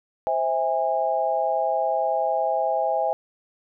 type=chord; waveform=sine; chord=C augmented; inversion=none; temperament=just; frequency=523.3 / 654.1 / 817.6 Hz; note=C5 / E5 / G#5; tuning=0 / -14 / -27 cents; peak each=-27 / -24 / -24 dBFS; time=0.27-3.13 s; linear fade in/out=0 ms; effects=none